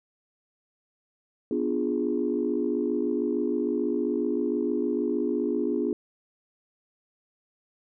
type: chord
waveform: sine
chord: B diminished seventh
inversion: none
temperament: equal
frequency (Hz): 246.9 / 293.7 / 349.2 / 415.3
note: B3 / D4 / F4 / Ab4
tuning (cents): 0 / 0 / 0 / 0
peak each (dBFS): -29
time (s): 1.51-5.93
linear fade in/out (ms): 2
effects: tanh soft clip ceiling -14 dBFS